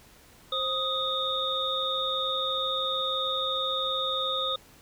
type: tone cluster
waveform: sine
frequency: 527 / 1250 / 3484 / 3693 Hz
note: C5 / D#6 / A7 / A#7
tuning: +12 / +8 / -18 / -17 cents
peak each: -33 / -32 / -36 / -29 dBFS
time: 0.52-4.56 s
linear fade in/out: 5 ms
effects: pink hiss -55 dBFS RMS until 4.81 s

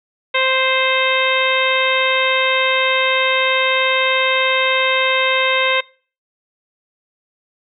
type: harmonic tone with a mistuned harmonic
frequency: 523.3 Hz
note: C5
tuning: in tune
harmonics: 1 / 2 / 3 / 4 / 5 / 6 / 7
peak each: -20 / -21 / -23 / -19 / -21 / -25 / -23 dBFS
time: 0.34-5.81 s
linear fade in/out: 10 ms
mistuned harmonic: 7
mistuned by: +19 cents
effects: noise-tail reverb RT60 0.4 s tail -23 dB re dry

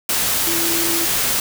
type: tone in noise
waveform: sine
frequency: 335.2 Hz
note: E4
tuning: 29 cents sharp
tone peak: -24 dBFS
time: 0.47-1.05 s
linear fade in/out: 2 ms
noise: white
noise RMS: -19 dBFS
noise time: 0.09-1.4 s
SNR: -8 dB
effects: none

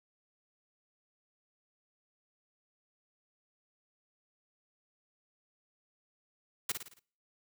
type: noise with echo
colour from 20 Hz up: white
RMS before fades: -32 dBFS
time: 6.69-6.72 s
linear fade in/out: 5 ms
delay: 55 ms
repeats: 5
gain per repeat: -6 dB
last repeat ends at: 6.995 s
effects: noise-tail reverb RT60 0.5 s tail -24 dB re dry

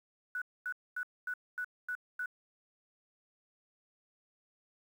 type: tone bursts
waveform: sine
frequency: 1480 Hz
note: F#6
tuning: in tune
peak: -34 dBFS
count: 7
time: 0.35-2.259 s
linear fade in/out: 2 ms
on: 67 ms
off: 240 ms
effects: 10-bit

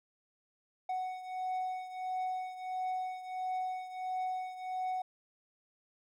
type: beating tone pair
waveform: triangle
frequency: 742 / 743.5 Hz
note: F#5 / F#5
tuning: +5 / +8 cents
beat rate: 1.5 Hz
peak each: -34 / -39 dBFS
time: 0.89-5.02 s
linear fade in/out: 5 ms
effects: none

